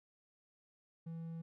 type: tone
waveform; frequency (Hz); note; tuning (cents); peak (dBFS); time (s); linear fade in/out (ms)
triangle; 164.81; E3; 0; -40; 1.06-1.42; 10
effects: none